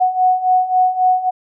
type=beating tone pair; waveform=sine; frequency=736 / 739.7 Hz; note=F#5 / F#5; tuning=-9 / -1 cents; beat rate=3.7 Hz; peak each=-17 / -13 dBFS; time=0-1.31 s; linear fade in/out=20 ms; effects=none